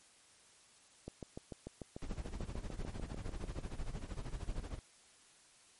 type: click train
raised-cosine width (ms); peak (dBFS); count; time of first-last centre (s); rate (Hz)
2; -30; 18; 1.08-3.587; 6.78
type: noise with tremolo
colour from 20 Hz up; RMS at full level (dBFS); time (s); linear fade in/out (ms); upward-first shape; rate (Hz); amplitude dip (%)
brown; -39; 2.02-4.79; 0; sine; 13; 80
effects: white hiss -64 dBFS RMS until 5.79 s + MP3 48 kbps